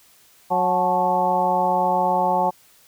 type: harmonic tone with a mistuned harmonic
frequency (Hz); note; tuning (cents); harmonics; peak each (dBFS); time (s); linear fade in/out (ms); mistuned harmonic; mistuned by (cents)
183; F#3; -19; 1 / 2 / 3 / 4 / 5 / 6; -29 / -30 / -25 / -22 / -20 / -30; 0.5-2.51; 20; 5; -75
effects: white hiss -54 dBFS RMS until 2.87 s